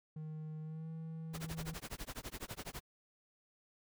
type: tone with pitch glide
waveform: triangle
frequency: 155.56 to 161.23 Hz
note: D#3 to E3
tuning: 0 to -38 cents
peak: -40 dBFS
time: 0.16-1.74 s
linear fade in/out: 5 ms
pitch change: +62 cents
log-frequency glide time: 0.61-0.89 s
type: noise with tremolo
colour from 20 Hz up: pink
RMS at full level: -43 dBFS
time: 1.33-2.81 s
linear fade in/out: 20 ms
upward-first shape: sine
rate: 12 Hz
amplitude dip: 100%
effects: none